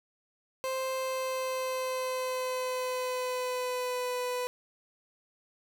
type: tone with pitch glide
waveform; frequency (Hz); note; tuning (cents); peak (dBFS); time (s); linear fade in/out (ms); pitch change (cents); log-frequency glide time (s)
30% pulse; 523.3 to 497.1; C5 to B4; 0 to +11; -28; 0.64-4.47; 0; -89; 0.94-4.21
effects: none